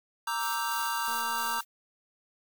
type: chord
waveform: square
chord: E half-diminished seventh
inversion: second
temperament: equal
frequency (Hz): 932.3 / 1174.7 / 1318.5 / 1568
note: Bb5 / D6 / E6 / G6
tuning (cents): 0 / 0 / 0 / 0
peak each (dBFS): -33 / -37 / -37 / -37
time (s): 0.27-1.61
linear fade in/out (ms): 5
type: noise with tremolo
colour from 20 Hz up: blue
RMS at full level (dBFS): -39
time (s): 0.38-1.65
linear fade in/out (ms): 50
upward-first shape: square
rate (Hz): 3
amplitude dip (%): 35
type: click train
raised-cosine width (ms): 1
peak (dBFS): -37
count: 119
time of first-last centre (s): 1.08-1.589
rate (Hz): 232
effects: none